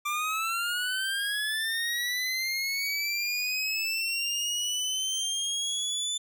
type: linear sweep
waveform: 25% pulse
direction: up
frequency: 1174.7 to 3520 Hz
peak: -24 dBFS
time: 0.05-6.18 s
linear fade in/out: 10 ms
effects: none